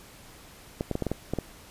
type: clicks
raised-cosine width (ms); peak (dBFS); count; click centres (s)
2; -14; 8; 0.809 / 0.913 / 0.954 / 1.023 / 1.067 / 1.116 / 1.336 / 1.387
effects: pink hiss -50 dBFS RMS until 1.7 s + resampled to 32000 Hz